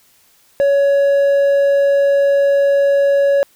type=tone with hard clipping; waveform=sine; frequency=560 Hz; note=C#5; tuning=18 cents sharp; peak=-11 dBFS; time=0.6-3.43 s; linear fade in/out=0 ms; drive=3 dB; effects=white hiss -53 dBFS RMS until 3.55 s